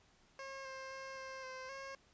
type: tone with pitch steps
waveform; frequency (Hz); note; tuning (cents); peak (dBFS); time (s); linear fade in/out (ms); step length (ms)
15% pulse; 540 / 530 / 534 / 529 / 519 / 542; C#5 / C5 / C5 / C5 / C5 / C#5; -45 / +22 / +35 / +19 / -14 / -39; -39; 0.39-1.95; 2; 260
effects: pink hiss -69 dBFS RMS until 2.13 s + resampled to 16000 Hz